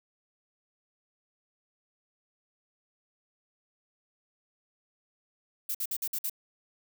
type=noise bursts; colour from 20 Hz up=violet; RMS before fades=-32 dBFS; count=6; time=5.69-6.297 s; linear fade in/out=5 ms; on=57 ms; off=53 ms; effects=none